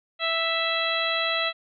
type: harmonic tone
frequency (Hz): 659.3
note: E5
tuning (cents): 0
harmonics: 1 / 2 / 3 / 4 / 5 / 6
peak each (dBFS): -30 / -30 / -30 / -30 / -30 / -30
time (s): 0.19-1.53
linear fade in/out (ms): 50
effects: none